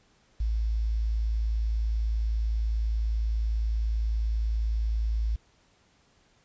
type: tone with quantisation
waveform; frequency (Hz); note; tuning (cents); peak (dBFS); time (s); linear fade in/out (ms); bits
sine; 55; A1; 0; -24; 0.4-5.36; 5; 9
effects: pink hiss -64 dBFS RMS until 6.44 s + resampled to 16000 Hz